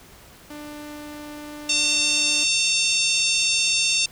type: tone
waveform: sawtooth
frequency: 296.8 Hz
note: D4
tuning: 18 cents sharp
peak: -31 dBFS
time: 0.5-2.44 s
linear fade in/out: 5 ms
type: harmonic tone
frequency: 904 Hz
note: A5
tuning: 47 cents sharp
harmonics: 3 / 4 / 5 / 6 / 7 / 8 / 9 / 10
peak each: -23 / -25 / -28 / -26 / -27 / -30 / -33 / -33 dBFS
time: 1.69-4.06 s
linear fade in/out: 5 ms
effects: pink hiss -48 dBFS RMS until 4.11 s